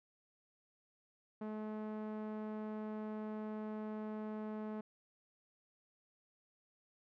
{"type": "tone with low-pass filter", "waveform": "sawtooth", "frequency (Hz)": 214.7, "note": "A3", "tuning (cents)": -42, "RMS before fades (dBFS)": -43, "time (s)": [1.41, 4.81], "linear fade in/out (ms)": 5, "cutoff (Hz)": 1100, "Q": 0.73, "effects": []}